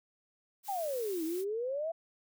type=noise; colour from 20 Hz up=blue; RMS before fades=-46 dBFS; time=0.63-1.45 s; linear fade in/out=50 ms
type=exponential two-way sweep; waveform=sine; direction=down then up; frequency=835 to 312.6 to 677 Hz; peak=-32 dBFS; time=0.68-1.92 s; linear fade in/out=10 ms; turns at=1.24 s
effects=none

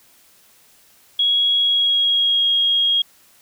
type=tone with pitch glide; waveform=sine; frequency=3322 to 3272 Hz; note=G#7 to G#7; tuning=0 to -26 cents; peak=-14 dBFS; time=1.19-3.02 s; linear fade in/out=5 ms; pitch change=-26 cents; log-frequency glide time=1.58-2.47 s; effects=white hiss -53 dBFS RMS until 3.41 s

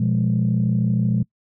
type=chord; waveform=sine; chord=F diminished; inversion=second; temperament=equal with one note detuned; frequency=121.35 / 174.61 / 207.7 Hz; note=Cb3 / F3 / Ab3; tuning=-30 / 0 / 0 cents; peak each=-19 / -21 / -21 dBFS; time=0-1.23 s; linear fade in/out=5 ms; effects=noise-tail reverb RT60 0.1 s tail -23 dB re dry + tanh soft clip ceiling -10 dBFS

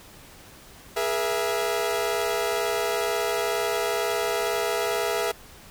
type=tone cluster; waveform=sawtooth; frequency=415.2 / 477.3 / 666 Hz; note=G#4 / A#4 / E5; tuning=0 / +41 / +18 cents; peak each=-24 / -25 / -24 dBFS; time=0.96-5.32 s; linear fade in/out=10 ms; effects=pink hiss -48 dBFS RMS until 5.7 s

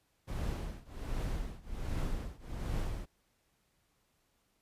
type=noise with tremolo; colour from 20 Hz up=brown; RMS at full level=-33 dBFS; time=0.27-3.06 s; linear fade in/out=20 ms; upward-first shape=triangle; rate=1.3 Hz; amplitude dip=95%; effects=pink hiss -75 dBFS RMS until 4.61 s + resampled to 32000 Hz

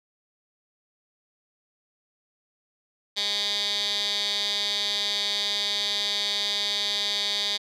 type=tone with band-pass filter; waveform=15% pulse; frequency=204.5 Hz; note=G#3; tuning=26 cents flat; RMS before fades=-27 dBFS; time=3.16-7.58 s; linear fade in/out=20 ms; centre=4000 Hz; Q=10; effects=none

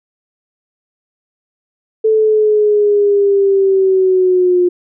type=linear sweep; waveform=sine; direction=down; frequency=440 to 354.7 Hz; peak=-8 dBFS; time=2.04-4.69 s; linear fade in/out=10 ms; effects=none

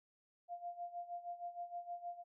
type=tone with tremolo; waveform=sine; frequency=698.5 Hz; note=F5; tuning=in tune; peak=-40 dBFS; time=0.48-2.24 s; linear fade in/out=50 ms; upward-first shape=sine; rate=6.4 Hz; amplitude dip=80%; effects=none

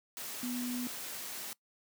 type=tone in noise; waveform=sine; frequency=246.3 Hz; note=B3; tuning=5 cents flat; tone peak=-34 dBFS; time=0.43-0.87 s; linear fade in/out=0 ms; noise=white; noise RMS=-42 dBFS; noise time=0.17-1.53 s; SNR=+5 dB; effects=noise-tail reverb RT60 0.1 s tail -21 dB re dry + high-pass 150 Hz 12 dB/octave

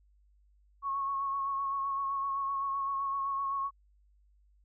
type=tone with vibrato; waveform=sine; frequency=1100 Hz; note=C#6; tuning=14 cents flat; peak=-30 dBFS; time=0.82-3.71 s; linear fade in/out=50 ms; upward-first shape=sine; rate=7.8 Hz; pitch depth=25 cents each way; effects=added 50 Hz sine -62 dBFS peak until 4.64 s

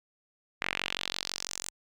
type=tone with band-pass filter sweep; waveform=sawtooth; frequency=46.02 Hz; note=F#1; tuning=9 cents flat; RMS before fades=-36 dBFS; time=0.61-1.7 s; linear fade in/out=10 ms; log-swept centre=2100 to 7800 Hz; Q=2.5; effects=none

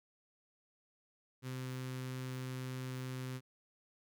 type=tone with notch filter; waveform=sawtooth; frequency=128.8 Hz; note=C3; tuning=27 cents flat; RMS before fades=-42 dBFS; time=1.42-3.41 s; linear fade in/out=50 ms; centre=700 Hz; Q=1.3; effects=none

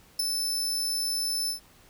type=tone with ADSR envelope; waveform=sawtooth; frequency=5274 Hz; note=E8; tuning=in tune; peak=-18 dBFS; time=0.19-1.6 s; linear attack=8 ms; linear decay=9 ms; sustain=-6 dB; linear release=110 ms; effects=pink hiss -57 dBFS RMS until 1.89 s

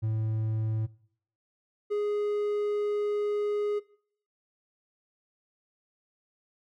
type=tone pair in turn; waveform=triangle; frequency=109.9 / 414.9 Hz; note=A2 / G#4; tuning=-2 / -2 cents; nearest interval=octave + major seventh; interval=2300 cents; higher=second; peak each=-24 dBFS; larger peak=neither; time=0.02-0.87 / 1.9-3.8 s; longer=second; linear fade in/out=20 ms; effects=noise-tail reverb RT60 0.6 s tail -21 dB re dry

